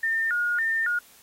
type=tone with vibrato; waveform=sine; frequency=1610 Hz; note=G6; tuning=46 cents sharp; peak=-22 dBFS; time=0.03-0.99 s; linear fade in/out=5 ms; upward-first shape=square; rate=1.8 Hz; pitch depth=200 cents each way; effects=white hiss -54 dBFS RMS until 1.22 s + AAC 48 kbps